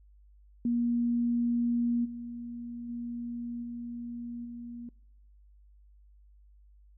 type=tone with level steps; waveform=sine; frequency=237.8 Hz; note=A#3; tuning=35 cents sharp; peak=-25 / -37 / -34 / -36 / -39 dBFS; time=0.65-4.89 s; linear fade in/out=2 ms; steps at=2.04 / 2.88 / 3.62 / 4.44 s; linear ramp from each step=20 ms; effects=noise-tail reverb RT60 1.0 s tail -26 dB re dry + added 50 Hz sine -55 dBFS peak until 6.97 s